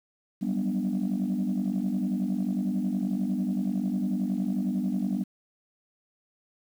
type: chord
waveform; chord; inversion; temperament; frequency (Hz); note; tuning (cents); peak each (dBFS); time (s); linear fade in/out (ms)
sine; G major seventh; third; equal with one note detuned; 185 / 196 / 244.1 / 293.7; F#3 / G3 / B3 / D4; 0 / 0 / -20 / 0; -32 / -27 / -29 / -33; 0.41-5.24; 20
effects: tanh soft clip ceiling -20 dBFS + 9-bit